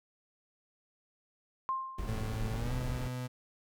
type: tone with exponential decay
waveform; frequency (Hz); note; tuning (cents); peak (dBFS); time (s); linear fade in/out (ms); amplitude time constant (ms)
sine; 1056; C6; +16; -28; 1.69-2.34; 0; 140
type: noise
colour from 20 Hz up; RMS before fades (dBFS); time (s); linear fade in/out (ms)
brown; -37; 1.98-3.08; 5
type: tone with pitch glide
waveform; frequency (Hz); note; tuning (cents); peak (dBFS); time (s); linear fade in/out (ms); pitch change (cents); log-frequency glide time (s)
35% pulse; 110 to 125.63; A2 to B2; 0 to +30; -34; 2.07-3.28; 20; +230; 2.53-2.73
effects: none